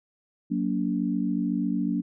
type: chord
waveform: sine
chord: Gb augmented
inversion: none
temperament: equal with one note detuned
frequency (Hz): 185 / 233.1 / 287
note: Gb3 / Bb3 / D4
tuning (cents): 0 / 0 / -40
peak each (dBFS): -28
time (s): 0.5-2.02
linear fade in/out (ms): 20
effects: none